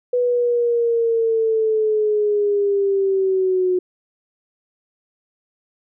sine linear sweep, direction down, 493.9 to 362.7 Hz, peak -15 dBFS, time 0.13-3.79 s, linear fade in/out 5 ms, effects none

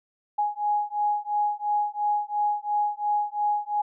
sine beating tone pair, 830.6 / 833.5 Hz, G#5 / G#5, 0 / +6 cents, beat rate 2.9 Hz, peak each -26 dBFS, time 0.38-3.82 s, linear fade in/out 10 ms, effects none

